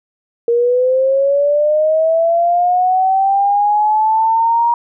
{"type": "linear sweep", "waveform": "sine", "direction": "up", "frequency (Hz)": [466.2, 948], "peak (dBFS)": -10, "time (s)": [0.48, 4.74], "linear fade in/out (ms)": 2, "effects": []}